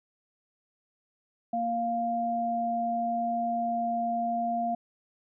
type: tone pair together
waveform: sine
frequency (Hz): 233.1 / 698.5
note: A#3 / F5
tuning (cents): 0 / 0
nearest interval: octave + perfect fifth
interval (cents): 1900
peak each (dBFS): -33 / -27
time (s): 1.53-4.75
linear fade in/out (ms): 5
effects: none